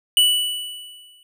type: tone with exponential decay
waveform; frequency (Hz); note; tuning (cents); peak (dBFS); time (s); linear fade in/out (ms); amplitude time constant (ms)
square; 2960; F#7; 0; -11; 0.17-1.23; 1; 230
effects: none